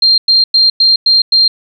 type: tone bursts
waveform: sine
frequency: 4186 Hz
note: C8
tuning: in tune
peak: -5 dBFS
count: 6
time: 0.02-1.48 s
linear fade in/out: 5 ms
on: 160 ms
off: 100 ms
effects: none